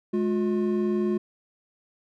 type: tone pair together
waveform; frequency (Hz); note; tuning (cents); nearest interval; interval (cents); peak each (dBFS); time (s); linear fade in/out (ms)
triangle; 210.9 / 357.7; G#3 / F4; +27 / +41; major sixth; 914; -23; 0.13-1.18; 10
effects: none